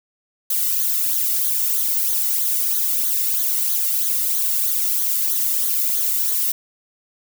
violet noise with flanger, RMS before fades -20 dBFS, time 0.5-6.52 s, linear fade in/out 5 ms, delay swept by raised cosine 0.38 to 1.26 ms, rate 3.1 Hz, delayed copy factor -0.7, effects none

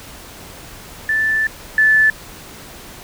sine tone pair in turn, 1760 / 1745.8 Hz, A6 / A6, 0 / -14 cents, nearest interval unison, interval 14 cents, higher first, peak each -14 / -9 dBFS, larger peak second, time 1.09-1.47 / 1.78-2.1 s, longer first, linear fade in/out 2 ms, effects pink hiss -37 dBFS RMS until 3.03 s

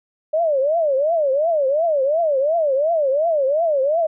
sine tone with vibrato, 599 Hz, D5, 34 cents sharp, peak -15 dBFS, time 0.33-4.07 s, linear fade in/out 10 ms, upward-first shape triangle, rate 2.8 Hz, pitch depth 260 cents each way, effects none

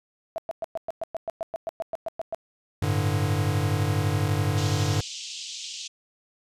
sine tone bursts, 659.3 Hz, E5, in tune, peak -26 dBFS, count 16, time 0.36-2.346 s, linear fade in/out 0 ms, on 21 ms, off 110 ms
square chord, G suspended second, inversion none, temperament equal, 98 / 110 / 146.83 Hz, G2 / A2 / D3, 0 / 0 / 0 cents, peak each -26 / -29 / -28 dBFS, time 2.82-5.01 s, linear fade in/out 5 ms
pink band-pass noise, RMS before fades -37 dBFS, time 4.57-5.88 s, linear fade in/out 10 ms, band 2800 to 7400 Hz, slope 48 dB/octave
effects resampled to 32000 Hz

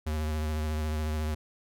square tone with vibrato, 77.1 Hz, D#2, 15 cents flat, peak -29 dBFS, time 0.06-1.35 s, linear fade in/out 10 ms, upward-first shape triangle, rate 14 Hz, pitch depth 36 cents each way, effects none

